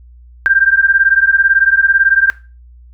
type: beating tone pair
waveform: sine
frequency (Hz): 1576 / 1594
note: G6 / G6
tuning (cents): +9 / +28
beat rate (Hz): 18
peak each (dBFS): -11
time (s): 0.46-2.3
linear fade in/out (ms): 0
effects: noise-tail reverb RT60 0.3 s tail -17 dB re dry + added 60 Hz sine -37 dBFS peak until 2.93 s